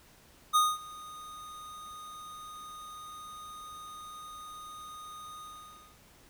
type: tone with ADSR envelope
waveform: square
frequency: 1236 Hz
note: D#6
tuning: 12 cents flat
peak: -21 dBFS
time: 0.53-5.99 s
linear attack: 27 ms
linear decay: 220 ms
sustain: -23 dB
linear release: 580 ms
effects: pink hiss -59 dBFS RMS until 6.29 s